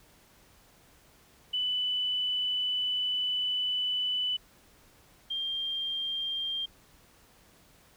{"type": "tone pair in turn", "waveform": "sine", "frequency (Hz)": [2989, 3189], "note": ["F#7", "G7"], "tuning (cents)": [17, 29], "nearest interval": "minor second", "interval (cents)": 112, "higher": "second", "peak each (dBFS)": [-27, -30], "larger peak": "first", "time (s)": [[1.53, 4.37], [5.3, 6.66]], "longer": "first", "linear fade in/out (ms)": 10, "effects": ["pink hiss -60 dBFS RMS until 7.96 s"]}